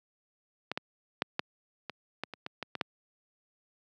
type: clicks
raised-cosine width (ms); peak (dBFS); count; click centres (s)
0.3; -16 / -15 / -10 / -12 / -21 / -17 / -25 / -20 / -19 / -19 / -12; 11; 0.716 / 0.775 / 1.221 / 1.394 / 1.897 / 2.236 / 2.337 / 2.464 / 2.627 / 2.753 / 2.812
effects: high-pass 150 Hz 12 dB/octave